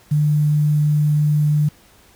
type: tone with quantisation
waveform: sine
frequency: 149.5 Hz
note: D3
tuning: 31 cents sharp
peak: -13 dBFS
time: 0.11-1.69 s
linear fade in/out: 10 ms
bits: 7
effects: pink hiss -51 dBFS RMS until 2.15 s